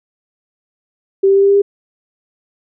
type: tone with pitch steps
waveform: sine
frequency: 389.4 / 391.9 / 394.4 / 396.9 / 399.4 / 402 Hz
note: G4 / G4 / G4 / G4 / G4 / G4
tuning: -12 / 0 / +11 / +22 / +32 / +44 cents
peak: -7 dBFS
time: 1.23-1.62 s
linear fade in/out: 10 ms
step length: 65 ms
effects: none